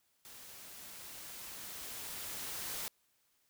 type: noise with level ramp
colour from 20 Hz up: white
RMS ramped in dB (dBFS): -53 to -40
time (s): 0.25-2.88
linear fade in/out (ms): 0
effects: white hiss -75 dBFS RMS until 3.49 s